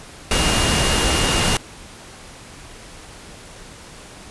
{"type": "tone in noise", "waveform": "sine", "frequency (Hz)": 2831, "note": "F7", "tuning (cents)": 23, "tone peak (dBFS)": -25, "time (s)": [0.31, 1.57], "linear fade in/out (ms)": 2, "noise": "pink", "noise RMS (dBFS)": -18, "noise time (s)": [0.31, 1.57], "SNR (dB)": -10, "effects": ["pink hiss -40 dBFS RMS until 4.3 s", "resampled to 24000 Hz"]}